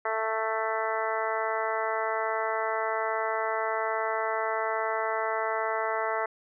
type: harmonic tone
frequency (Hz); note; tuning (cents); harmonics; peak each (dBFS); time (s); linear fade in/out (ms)
221.2; A3; +9; 2 / 3 / 4 / 5 / 6 / 7 / 8 / 9; -34 / -32 / -33 / -35 / -34 / -40 / -39 / -37; 0.05-6.26; 5
effects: none